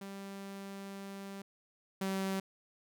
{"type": "tone pair in turn", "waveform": "sawtooth", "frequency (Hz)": [196.7, 192.43], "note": ["G3", "G3"], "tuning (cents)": [6, -32], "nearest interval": "unison", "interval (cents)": 38, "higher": "first", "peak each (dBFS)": [-39, -29], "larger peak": "second", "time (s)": [[0.01, 1.42], [2.01, 2.4]], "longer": "first", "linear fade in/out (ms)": 5, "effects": []}